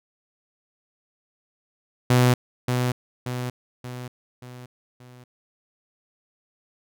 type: tone with echo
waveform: sawtooth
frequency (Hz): 124.6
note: B2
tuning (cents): +16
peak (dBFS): -11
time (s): 2.1-2.34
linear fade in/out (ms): 5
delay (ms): 580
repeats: 5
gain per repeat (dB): -6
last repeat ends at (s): 5.24
effects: none